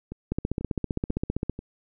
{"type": "two click trains", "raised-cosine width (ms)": 3, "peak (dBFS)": [-13, -22], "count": [19, 4], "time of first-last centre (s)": [[0.32, 1.496], [0.12, 1.591]], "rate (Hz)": [15.3, 2.04], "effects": []}